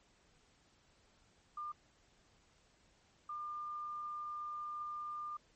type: tone bursts at uneven times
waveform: sine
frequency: 1200 Hz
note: D6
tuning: 37 cents sharp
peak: -40 dBFS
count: 2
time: 1.57-1.72 / 3.29-5.37 s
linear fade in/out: 5 ms
effects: pink hiss -70 dBFS RMS until 5.55 s + MP3 32 kbps